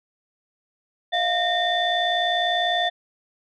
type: tone cluster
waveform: sine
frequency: 647 / 707 / 1835 / 3521 Hz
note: E5 / F5 / A#6 / A7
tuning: -32 / +21 / -28 / 0 cents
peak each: -29 / -22 / -26 / -24 dBFS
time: 1.12-2.9 s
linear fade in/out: 20 ms
effects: tanh soft clip ceiling -11 dBFS